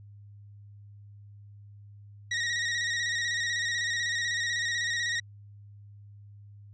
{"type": "tone with vibrato", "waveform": "sawtooth", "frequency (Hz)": 1889, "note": "A#6", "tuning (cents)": 22, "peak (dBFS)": -24, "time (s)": [2.31, 5.2], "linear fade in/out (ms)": 5, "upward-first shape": "square", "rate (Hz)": 16, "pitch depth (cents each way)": 35}
{"type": "click", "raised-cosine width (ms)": 0.2, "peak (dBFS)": -32, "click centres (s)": 3.792}
{"effects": ["added 102 Hz sine -47 dBFS peak until 6.73 s", "resampled to 16000 Hz"]}